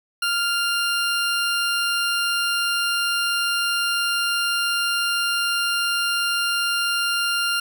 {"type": "tone", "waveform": "20% pulse", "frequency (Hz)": 1396.9, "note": "F6", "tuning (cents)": 0, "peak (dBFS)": -15, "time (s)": [0.22, 7.6], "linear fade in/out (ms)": 5, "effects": []}